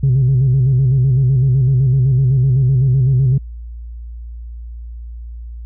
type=tone with vibrato; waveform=sine; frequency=130.81 Hz; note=C3; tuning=in tune; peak=-8 dBFS; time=0.03-3.38 s; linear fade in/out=5 ms; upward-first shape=square; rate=7.9 Hz; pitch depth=74 cents each way; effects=tanh soft clip ceiling -7 dBFS + added 58 Hz sine -27 dBFS peak until 5.65 s

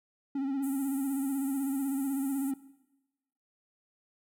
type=tone with vibrato; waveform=triangle; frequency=273.1 Hz; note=C#4; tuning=26 cents flat; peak=-27 dBFS; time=0.35-2.54 s; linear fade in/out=5 ms; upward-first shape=sine; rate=16 Hz; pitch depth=56 cents each way
type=band-pass noise; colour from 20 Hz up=pink; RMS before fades=-47 dBFS; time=0.62-2.52 s; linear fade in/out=20 ms; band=7900 to 15000 Hz; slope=48 dB/octave
effects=noise-tail reverb RT60 1.0 s tail -17 dB re dry

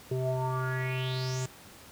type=tone with low-pass filter sweep; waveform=square; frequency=129 Hz; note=C3; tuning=24 cents flat; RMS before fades=-31 dBFS; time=0.11-1.46 s; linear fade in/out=5 ms; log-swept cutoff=450 to 7600 Hz; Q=6.3; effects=pink hiss -51 dBFS RMS until 1.91 s + high-pass 60 Hz 12 dB/octave

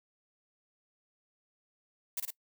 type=noise with echo; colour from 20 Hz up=blue; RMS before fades=-34 dBFS; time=2.17-2.2 s; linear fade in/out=5 ms; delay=53 ms; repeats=2; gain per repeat=-2 dB; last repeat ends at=2.306 s; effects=noise-tail reverb RT60 0.1 s tail -21 dB re dry

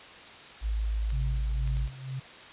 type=tone; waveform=sine; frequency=53.8 Hz; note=A1; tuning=38 cents flat; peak=-26 dBFS; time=0.61-1.9 s; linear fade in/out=50 ms
type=clicks; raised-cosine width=0.2 ms; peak=-30 dBFS; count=4; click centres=1.104 / 1.676 / 1.77 / 1.876 s
type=tone with tremolo; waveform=sine; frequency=131.8 Hz; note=C3; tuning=13 cents sharp; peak=-31 dBFS; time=1.12-2.2 s; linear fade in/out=10 ms; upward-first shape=sine; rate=2.1 Hz; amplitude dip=75%
effects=white hiss -47 dBFS RMS until 2.52 s + resampled to 8000 Hz

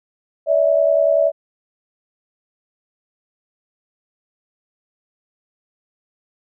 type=tone pair together; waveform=sine; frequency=575 / 645.4 Hz; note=D5 / E5; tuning=-37 / -37 cents; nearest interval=major second; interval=200 cents; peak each=-15 dBFS; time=0.46-1.32 s; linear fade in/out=50 ms; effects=none

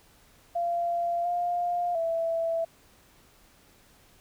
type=tone with pitch steps; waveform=sine; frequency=689 / 703 / 662 Hz; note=F5 / F5 / E5; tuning=-24 / +11 / +7 cents; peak=-25 dBFS; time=0.55-2.65 s; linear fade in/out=10 ms; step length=700 ms; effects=pink hiss -59 dBFS RMS until 4.2 s

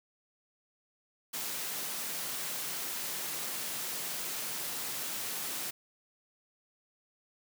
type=high-pass noise; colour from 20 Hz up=white; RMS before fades=-37 dBFS; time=1.33-5.71 s; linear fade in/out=10 ms; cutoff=120 Hz; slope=96 dB/octave; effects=none

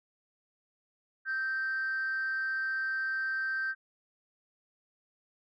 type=tone with amplitude modulation; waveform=sine; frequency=1564 Hz; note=G6; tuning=4 cents flat; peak=-26 dBFS; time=1.25-3.75 s; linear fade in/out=50 ms; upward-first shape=sine; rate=265 Hz; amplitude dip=50%; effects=tanh soft clip ceiling -26 dBFS

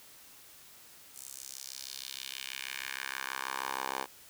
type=tone with high-pass filter sweep; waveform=10% pulse; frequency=66.3 Hz; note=C2; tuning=23 cents sharp; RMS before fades=-40 dBFS; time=1.13-4.07 s; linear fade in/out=50 ms; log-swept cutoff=8600 to 680 Hz; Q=1.8; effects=white hiss -55 dBFS RMS until 4.29 s

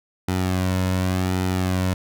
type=tone with flanger; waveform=sawtooth; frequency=92.5 Hz; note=F#2; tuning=in tune; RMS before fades=-22 dBFS; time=0.28-1.94 s; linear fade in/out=5 ms; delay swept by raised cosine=1.8 to 2.57 ms; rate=0.88 Hz; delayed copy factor=-0.55; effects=none

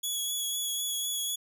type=tone with vibrato; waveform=15% pulse; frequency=3369 Hz; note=G#7; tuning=24 cents sharp; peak=-23 dBFS; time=0.03-1.36 s; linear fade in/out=10 ms; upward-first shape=triangle; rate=4 Hz; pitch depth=18 cents each way; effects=none

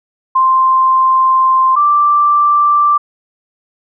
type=tone pair in turn; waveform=sine; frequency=1046.5 / 1174.7 Hz; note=C6 / D6; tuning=0 / 0 cents; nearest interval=major second; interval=200 cents; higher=second; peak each=-7 dBFS; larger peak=neither; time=0.35-1.76 / 1.76-2.98 s; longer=first; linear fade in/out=10 ms; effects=none

